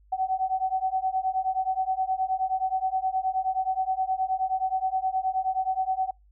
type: beating tone pair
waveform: sine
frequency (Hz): 751 / 760.5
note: F#5 / F#5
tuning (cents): +26 / +47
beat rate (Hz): 9.5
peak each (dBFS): -27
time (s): 0.12-6.11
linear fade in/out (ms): 10
effects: noise-tail reverb RT60 0.2 s tail -26 dB re dry + added 50 Hz sine -55 dBFS peak until 6.31 s